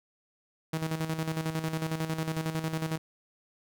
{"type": "tone with tremolo", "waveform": "sawtooth", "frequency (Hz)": 159.8, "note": "D#3", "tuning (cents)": 47, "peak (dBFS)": -24, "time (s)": [0.73, 2.98], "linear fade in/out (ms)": 5, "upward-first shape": "square", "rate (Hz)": 11, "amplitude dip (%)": 60, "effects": []}